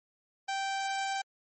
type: tone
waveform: sawtooth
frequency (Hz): 781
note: G5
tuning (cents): -7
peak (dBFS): -27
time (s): 0.48-1.22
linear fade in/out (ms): 10
effects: MP3 32 kbps